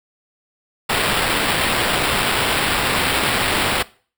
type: noise with sample-and-hold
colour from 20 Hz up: blue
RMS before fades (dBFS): -19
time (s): 0.89-3.83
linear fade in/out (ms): 10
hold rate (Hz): 6300
effects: noise-tail reverb RT60 0.4 s tail -20 dB re dry